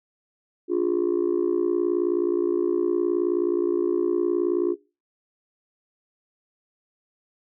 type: tone with amplitude modulation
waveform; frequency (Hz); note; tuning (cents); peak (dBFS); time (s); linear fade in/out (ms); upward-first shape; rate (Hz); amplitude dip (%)
sine; 351.9; F4; +13; -14; 0.68-4.76; 50; sine; 59.2; 100
effects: noise-tail reverb RT60 0.3 s tail -21 dB re dry + tanh soft clip ceiling -15 dBFS